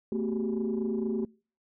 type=tone cluster; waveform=sine; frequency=222.7 / 251.4 / 377.6 / 401.9 Hz; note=A3 / B3 / F#4 / G4; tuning=+21 / +31 / +35 / +43 cents; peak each=-29 / -37 / -31 / -37 dBFS; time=0.12-1.25 s; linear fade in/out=2 ms; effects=noise-tail reverb RT60 0.4 s tail -26 dB re dry + tanh soft clip ceiling -21 dBFS